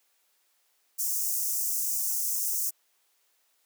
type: high-pass noise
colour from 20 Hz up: white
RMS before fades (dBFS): -29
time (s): 0.98-2.71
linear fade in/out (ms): 20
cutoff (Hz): 5700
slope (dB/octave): 48
effects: white hiss -70 dBFS RMS until 3.65 s + high-pass 400 Hz 12 dB/octave

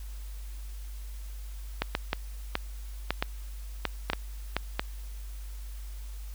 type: clicks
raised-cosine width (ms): 0.3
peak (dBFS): -10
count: 11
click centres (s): 1.82 / 1.951 / 2.131 / 2.554 / 3.106 / 3.225 / 3.853 / 4.1 / 4.133 / 4.566 / 4.795
effects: added 50 Hz sine -37 dBFS peak until 6.34 s + white hiss -54 dBFS RMS until 6.34 s

